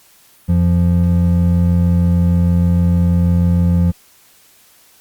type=tone pair together; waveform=triangle; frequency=87 / 173.4 Hz; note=F2 / F3; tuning=-6 / -12 cents; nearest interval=octave; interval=1194 cents; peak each=-11 dBFS; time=0.48-3.92 s; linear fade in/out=20 ms; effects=white hiss -49 dBFS RMS until 5 s + Opus 48 kbps